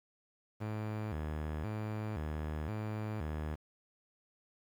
sawtooth tone with vibrato, 90.8 Hz, F#2, 32 cents flat, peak -32 dBFS, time 0.6-3.56 s, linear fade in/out 20 ms, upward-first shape square, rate 0.96 Hz, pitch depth 290 cents each way, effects low-pass 2000 Hz 12 dB/octave + 10-bit

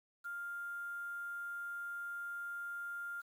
sine tone with quantisation, 1400 Hz, F6, 4 cents sharp, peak -40 dBFS, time 0.24-3.22 s, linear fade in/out 20 ms, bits 10, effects none

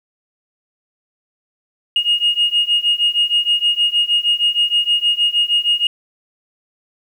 sine beating tone pair, 2857 / 2863.4 Hz, F7 / F7, +39 / +43 cents, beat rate 6.4 Hz, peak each -16 / -15 dBFS, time 1.96-5.87 s, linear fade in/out 2 ms, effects tanh soft clip ceiling -7 dBFS + 8-bit

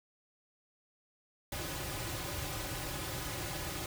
pink noise with comb filter, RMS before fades -39 dBFS, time 1.52-3.86 s, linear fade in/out 2 ms, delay 4.4 ms, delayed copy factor -0.75, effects none

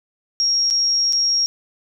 sine tone with dropouts, 5588 Hz, F8, in tune, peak -15 dBFS, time 0.4-1.46 s, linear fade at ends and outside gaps 0 ms, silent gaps 0.702-0.708 / 1.125-1.131 s, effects none

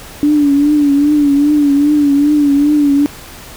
sine tone with vibrato, 289.9 Hz, D4, 22 cents flat, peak -7 dBFS, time 0.23-3.06 s, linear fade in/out 0 ms, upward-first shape triangle, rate 2.5 Hz, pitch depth 70 cents each way, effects pink hiss -33 dBFS RMS until 3.56 s

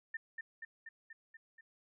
sine tone with echo, 1800 Hz, A6, 39 cents sharp, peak -37 dBFS, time 0.14-0.17 s, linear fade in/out 5 ms, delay 240 ms, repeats 6, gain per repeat -3 dB, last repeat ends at 1.61 s, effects none

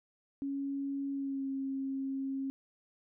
sine tone with pitch glide, 277.2 to 269.9 Hz, C#4 to C#4, 0 to -46 cents, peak -33 dBFS, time 0.42-2.5 s, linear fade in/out 0 ms, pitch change -46 cents, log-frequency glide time 1.12-1.49 s, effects none

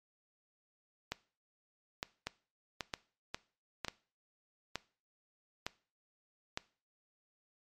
two click trains, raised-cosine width 0.2 ms, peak -19 / -18 dBFS, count 4 / 7, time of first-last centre 2.27-3.883 / 1.12-6.575 s, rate 1.86 / 1.1 Hz, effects noise-tail reverb RT60 0.4 s tail -20 dB re dry + MP3 64 kbps

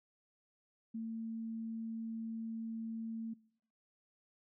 sine tone, 225.4 Hz, A3, 42 cents sharp, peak -38 dBFS, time 0.94-3.34 s, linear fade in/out 10 ms, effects noise-tail reverb RT60 0.8 s tail -24 dB re dry

